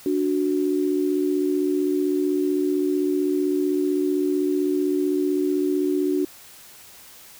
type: tone pair together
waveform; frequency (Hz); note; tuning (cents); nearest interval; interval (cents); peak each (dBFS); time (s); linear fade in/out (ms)
sine; 292.3 / 368; D4 / F#4; -8 / -9; major third; 399; -22; 0.06-6.25; 2
effects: white hiss -46 dBFS RMS until 7.39 s